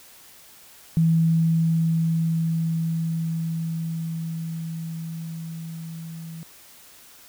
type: tone with level ramp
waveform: sine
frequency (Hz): 163.7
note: E3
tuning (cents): -12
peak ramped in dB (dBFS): -15 to -34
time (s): 0.97-6.43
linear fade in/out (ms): 0
effects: white hiss -49 dBFS RMS until 7.28 s